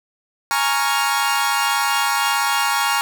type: chord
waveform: sawtooth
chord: Bb minor seventh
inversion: third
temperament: equal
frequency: 830.6 / 932.3 / 1108.7 / 1396.9 Hz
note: Ab5 / Bb5 / Db6 / F6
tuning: 0 / 0 / 0 / 0 cents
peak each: -19 dBFS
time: 0.51-3.01 s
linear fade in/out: 0 ms
effects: none